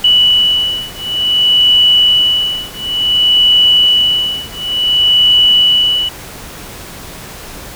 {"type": "beating tone pair", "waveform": "sine", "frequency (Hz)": [2955, 2955.56], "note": ["F#7", "F#7"], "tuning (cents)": [-3, -3], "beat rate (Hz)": 0.56, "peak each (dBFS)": [-11, -11], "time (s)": [0.04, 6.09], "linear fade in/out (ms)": 5, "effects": ["pink hiss -30 dBFS RMS until 7.75 s"]}